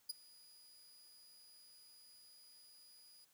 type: tone with ADSR envelope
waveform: sawtooth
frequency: 4906 Hz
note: D#8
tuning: 25 cents flat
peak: -34 dBFS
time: 0.09-3.25 s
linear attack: 10 ms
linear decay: 17 ms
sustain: -24 dB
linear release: 9 ms
effects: white hiss -73 dBFS RMS until 3.33 s